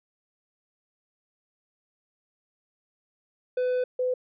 triangle / sine tone pair in turn, 502 / 504.7 Hz, B4 / B4, +28 / +38 cents, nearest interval unison, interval 10 cents, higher second, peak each -21 / -23 dBFS, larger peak first, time 3.57-3.84 / 3.99-4.14 s, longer first, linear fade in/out 5 ms, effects resampled to 11025 Hz

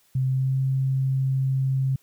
sine tone with pitch glide, 130.81 to 133.25 Hz, C3 to C3, 0 to +32 cents, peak -20 dBFS, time 0.15-1.96 s, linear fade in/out 5 ms, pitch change +32 cents, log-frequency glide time 0.26-0.59 s, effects white hiss -62 dBFS RMS until 2.02 s

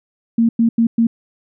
sine tone bursts at uneven times, 230 Hz, A#3, 23 cents flat, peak -10 dBFS, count 4, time 0.38-0.49 / 0.59-0.69 / 0.78-0.87 / 0.98-1.07 s, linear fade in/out 5 ms, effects none

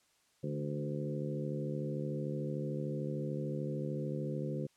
harmonic tone with a mistuned harmonic, 73.42 Hz, D2, in tune, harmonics 2 / 3 / 4 / 5 / 6 / 7, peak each -37 / -42 / -44 / -43 / -47 / -43 dBFS, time 0.43-4.67 s, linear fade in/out 10 ms, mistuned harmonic 3, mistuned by -30 cents, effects white hiss -71 dBFS RMS until 4.76 s + low-pass 9000 Hz 12 dB/octave

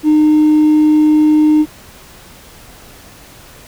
triangle tone with hard clipping, 305.4 Hz, D#4, 32 cents flat, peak -6 dBFS, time 0.03-1.66 s, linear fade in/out 50 ms, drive 2 dB, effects pink hiss -39 dBFS RMS until 3.67 s

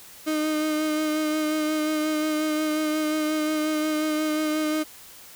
35% pulse tone with vibrato, 308 Hz, D#4, 17 cents flat, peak -21 dBFS, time 0.26-4.84 s, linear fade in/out 20 ms, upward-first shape sine, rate 5.6 Hz, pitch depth 19 cents each way, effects white hiss -46 dBFS RMS until 5.35 s

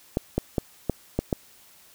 clicks, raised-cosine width 2 ms, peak -9 dBFS, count 6, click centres 0.171 / 0.38 / 0.582 / 0.897 / 1.19 / 1.328 s, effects white hiss -54 dBFS RMS until 1.94 s

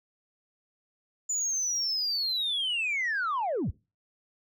sine linear sweep, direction down, 7050 to 43.65 Hz, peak -25 dBFS, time 1.29-3.71 s, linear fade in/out 10 ms, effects noise-tail reverb RT60 0.3 s tail -24 dB re dry + tanh soft clip ceiling -24 dBFS

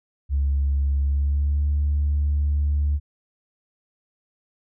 sine tone with pitch glide, 69.7 to 72.79 Hz, C#2 to D2, +10 to -15 cents, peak -17 dBFS, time 0.29-3 s, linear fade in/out 50 ms, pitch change +75 cents, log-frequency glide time 1.02-1.65 s, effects tanh soft clip ceiling -15 dBFS

